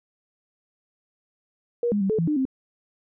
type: tone with pitch steps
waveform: sine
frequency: 476.4 / 205.5 / 193.7 / 435.6 / 166.4 / 301.3 / 263.5 Hz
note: A#4 / G#3 / G3 / A4 / E3 / D4 / C4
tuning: +38 / -18 / -20 / -17 / +17 / +44 / +12 cents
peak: -20 dBFS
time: 1.83-2.453 s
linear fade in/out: 2 ms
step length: 89 ms
effects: none